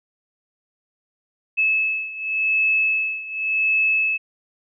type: beating tone pair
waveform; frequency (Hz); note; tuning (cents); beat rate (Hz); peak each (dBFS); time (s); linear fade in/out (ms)
sine; 2600 / 2600.89; E7 / E7; -24 / -24; 0.89; -20 / -23; 1.57-4.18; 20
effects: none